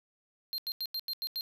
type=tone bursts; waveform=square; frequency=4186 Hz; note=C8; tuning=in tune; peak=-33 dBFS; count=7; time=0.53-1.409 s; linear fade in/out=0 ms; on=51 ms; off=87 ms; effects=none